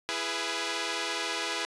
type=chord; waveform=5% pulse; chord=E major; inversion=none; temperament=equal with one note detuned; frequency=334.2 / 415.3 / 493.9 Hz; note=E4 / G#4 / B4; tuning=+24 / 0 / 0 cents; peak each=-23 dBFS; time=0.09-1.65 s; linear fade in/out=0 ms; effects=resampled to 22050 Hz